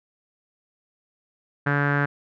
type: tone with low-pass filter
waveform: sawtooth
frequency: 143.4 Hz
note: D3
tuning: 41 cents flat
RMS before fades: -22 dBFS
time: 1.66-2.06 s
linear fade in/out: 10 ms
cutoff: 1600 Hz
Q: 6.6
effects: none